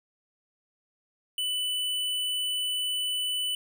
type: tone with hard clipping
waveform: sine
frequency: 2986 Hz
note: F#7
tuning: 15 cents sharp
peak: -28 dBFS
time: 1.38-3.55 s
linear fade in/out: 2 ms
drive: 17 dB
effects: none